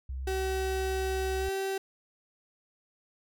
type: tone with vibrato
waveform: sine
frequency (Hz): 65.41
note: C2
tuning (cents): 0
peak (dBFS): -33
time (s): 0.09-1.49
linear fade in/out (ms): 5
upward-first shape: sine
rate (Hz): 9.8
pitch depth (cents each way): 9
type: tone with pitch glide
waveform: 35% pulse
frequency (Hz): 380.2 to 386.6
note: F#4 to G4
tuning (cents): +47 to -24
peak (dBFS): -28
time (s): 0.27-1.78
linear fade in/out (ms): 5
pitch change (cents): +29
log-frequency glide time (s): 1.38-1.5
effects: none